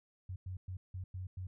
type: tone bursts at uneven times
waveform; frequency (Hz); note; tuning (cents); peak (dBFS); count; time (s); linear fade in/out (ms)
sine; 92.5; F#2; 0; -39; 6; 0.29-0.36 / 0.46-0.57 / 0.68-0.77 / 0.94-1.04 / 1.14-1.27 / 1.37-1.47; 5
effects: none